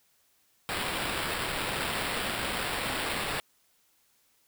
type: noise with sample-and-hold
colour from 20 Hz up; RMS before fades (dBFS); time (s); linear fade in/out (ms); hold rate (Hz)
white; -32; 0.69-3.4; 0; 6300
effects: white hiss -68 dBFS RMS until 4.47 s